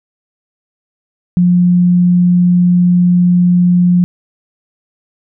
sine tone, 177.5 Hz, F3, 28 cents sharp, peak -6 dBFS, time 1.37-4.04 s, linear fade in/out 0 ms, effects none

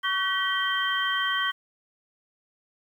sine tone cluster, 1127 / 1521 / 1926 / 3143 Hz, C#6 / F#6 / B6 / G7, +28 / +47 / -44 / +4 cents, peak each -29 dBFS, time 0.03-1.52 s, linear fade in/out 20 ms, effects 9-bit

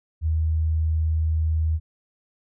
sine tone, 79.4 Hz, D#2, 36 cents sharp, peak -19 dBFS, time 0.21-1.8 s, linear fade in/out 50 ms, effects none

